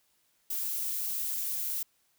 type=noise; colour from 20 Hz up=violet; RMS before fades=-33 dBFS; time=0.5-1.83 s; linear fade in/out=5 ms; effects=white hiss -71 dBFS RMS until 2.18 s